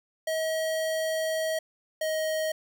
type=tone pair in turn; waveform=square; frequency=638 / 628.9 Hz; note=D#5 / D#5; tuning=+43 / +18 cents; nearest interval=unison; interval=25 cents; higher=first; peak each=-27 dBFS; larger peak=neither; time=0.27-1.59 / 2.01-2.52 s; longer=first; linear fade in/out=5 ms; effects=none